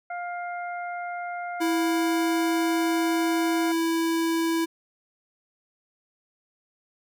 harmonic tone, 704 Hz, F5, 14 cents sharp, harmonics 1 / 2 / 3, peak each -31 / -37 / -41 dBFS, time 0.1-3.72 s, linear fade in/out 5 ms
square tone, 329.6 Hz, E4, in tune, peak -23 dBFS, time 1.6-4.66 s, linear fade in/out 20 ms
effects none

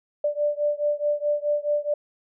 sine beating tone pair, 587.3 / 592 Hz, D5 / D5, 0 / +14 cents, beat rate 4.7 Hz, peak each -24 / -25 dBFS, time 0.24-1.94 s, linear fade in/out 5 ms, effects none

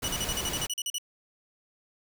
pink noise, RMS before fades -34 dBFS, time 0.02-0.67 s, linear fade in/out 10 ms
20% pulse tone bursts, 2943 Hz, F#7, 10 cents flat, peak -24 dBFS, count 12, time 0.04-0.983 s, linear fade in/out 2 ms, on 41 ms, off 41 ms
effects none

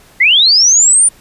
sine linear sweep, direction up, 1932 to 9410 Hz, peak -5 dBFS, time 0.2-1.09 s, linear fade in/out 10 ms, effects pink hiss -44 dBFS RMS until 1.2 s + resampled to 32000 Hz

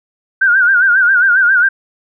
sine tone with vibrato, 1500 Hz, F#6, 23 cents sharp, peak -7 dBFS, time 0.41-1.69 s, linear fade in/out 10 ms, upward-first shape sine, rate 7.4 Hz, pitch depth 110 cents each way, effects none

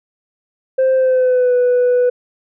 sine tone with pitch glide, 523.3 to 493.9 Hz, C5 to B4, 0 to 0 cents, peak -8 dBFS, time 0.78-2.1 s, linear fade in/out 10 ms, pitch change -100 cents, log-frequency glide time 0.95-1.54 s, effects tanh soft clip ceiling -9 dBFS

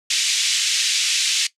pink band-pass noise, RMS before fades -20 dBFS, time 0.1-1.47 s, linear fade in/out 5 ms, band 2600 to 7900 Hz, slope 24 dB/octave, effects noise-tail reverb RT60 0.1 s tail -17 dB re dry + low-pass 12000 Hz 12 dB/octave

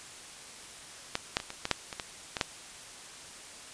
clicks, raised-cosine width 0.2 ms, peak -11 / -8 / -20 / -21 / -13 / -6 / -20 / -16 / -14 / -8 dBFS, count 10, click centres 1.154 / 1.369 / 1.401 / 1.504 / 1.654 / 1.713 / 1.928 / 1.998 / 2.368 / 2.412 s, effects white hiss -47 dBFS RMS until 3.73 s + resampled to 22050 Hz

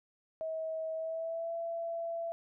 sine tone with pitch glide, 641 to 670.5 Hz, E5 to E5, -49 to +29 cents, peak -34 dBFS, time 0.41-2.32 s, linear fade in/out 0 ms, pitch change +78 cents, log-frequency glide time 0.94-1.54 s, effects none

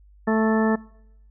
harmonic tone, 220 Hz, A3, in tune, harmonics 1 / 2 / 3 / 4 / 5 / 6 / 8, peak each -20 / -24 / -28 / -29 / -33 / -34 / -30 dBFS, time 0.27-0.76 s, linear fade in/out 10 ms, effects noise-tail reverb RT60 0.8 s tail -24 dB re dry + added 50 Hz sine -49 dBFS peak until 1.3 s

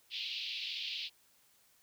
pink band-pass noise, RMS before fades -40 dBFS, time 0.1-1.1 s, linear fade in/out 50 ms, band 2600 to 4500 Hz, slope 48 dB/octave, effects white hiss -68 dBFS RMS until 1.82 s

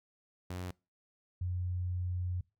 sawtooth / sine tone pair in turn, 90.4 / 90.01 Hz, F#2 / F#2, -40 / -47 cents, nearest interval unison, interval 7 cents, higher first, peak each -34 / -32 dBFS, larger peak second, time 0.5-0.71 / 1.41-2.41 s, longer second, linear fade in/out 5 ms, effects noise-tail reverb RT60 0.3 s tail -25 dB re dry

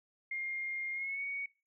sine tone with pitch glide, 2122 to 2235 Hz, C7 to C#7, +24 to +14 cents, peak -35 dBFS, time 0.31-1.46 s, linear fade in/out 5 ms, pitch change +90 cents, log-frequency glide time 0.93-1.23 s, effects noise-tail reverb RT60 0.3 s tail -19 dB re dry

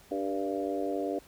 harmonic tone with a mistuned harmonic, 98 Hz, G2, in tune, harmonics 3 / 4 / 5 / 6 / 7, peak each -34 / -35 / -36 / -37 / -37 dBFS, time 0.11-1.19 s, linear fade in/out 5 ms, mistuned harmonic 5, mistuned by -25 cents, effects pink hiss -57 dBFS RMS until 1.27 s

